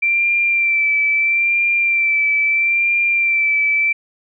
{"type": "tone with vibrato", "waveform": "sine", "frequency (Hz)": 2349, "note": "D7", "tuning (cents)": 0, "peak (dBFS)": -13, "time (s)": [0.02, 3.93], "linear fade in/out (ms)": 10, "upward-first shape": "sine", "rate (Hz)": 0.76, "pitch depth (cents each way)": 30, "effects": []}